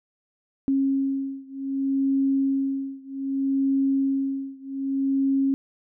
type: beating tone pair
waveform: sine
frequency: 271.5 / 272.14 Hz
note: C#4 / C#4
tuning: -36 / -32 cents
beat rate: 0.64 Hz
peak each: -24 / -25 dBFS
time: 0.68-5.54 s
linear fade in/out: 0 ms
effects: none